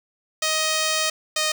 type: tone pair in turn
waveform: 5% pulse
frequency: 627 / 620.2 Hz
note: D#5 / D#5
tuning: +13 / -6 cents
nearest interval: unison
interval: 19 cents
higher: first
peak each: -9 dBFS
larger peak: neither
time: 0.42-1.1 / 1.36-1.52 s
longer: first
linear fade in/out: 5 ms
effects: none